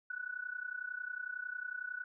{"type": "tone with amplitude modulation", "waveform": "sine", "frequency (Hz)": 1480, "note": "F#6", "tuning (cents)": 0, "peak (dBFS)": -35, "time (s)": [0.1, 2.04], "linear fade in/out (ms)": 5, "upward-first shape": "sine", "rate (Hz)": 31, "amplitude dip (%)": 85, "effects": []}